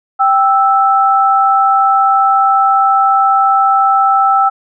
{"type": "tone pair together", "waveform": "sine", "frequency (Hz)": [784, 1318.5], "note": ["G5", "E6"], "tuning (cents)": [0, 0], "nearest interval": "major sixth", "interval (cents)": 900, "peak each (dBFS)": -10, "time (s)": [0.19, 4.5], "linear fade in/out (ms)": 20, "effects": []}